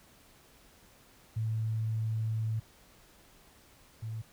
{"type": "tone pair in turn", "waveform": "sine", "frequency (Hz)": [110.8, 111.25], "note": ["A2", "A2"], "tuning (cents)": [13, 20], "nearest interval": "unison", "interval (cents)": 7, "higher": "second", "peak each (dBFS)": [-29, -35], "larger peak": "first", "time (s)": [[1.36, 2.6], [4.02, 4.22]], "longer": "first", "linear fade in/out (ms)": 10, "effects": ["pink hiss -60 dBFS RMS until 4.32 s"]}